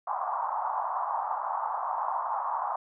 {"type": "band-pass noise", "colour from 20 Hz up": "white", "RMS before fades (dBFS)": -31, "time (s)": [0.07, 2.76], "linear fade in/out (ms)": 5, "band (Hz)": [740, 1100], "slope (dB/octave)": 48, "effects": []}